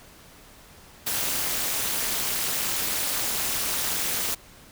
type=noise with amplitude modulation; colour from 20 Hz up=white; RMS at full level=-23 dBFS; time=1.06-4.35 s; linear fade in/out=10 ms; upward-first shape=sine; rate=237 Hz; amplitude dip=90%; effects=pink hiss -50 dBFS RMS until 4.71 s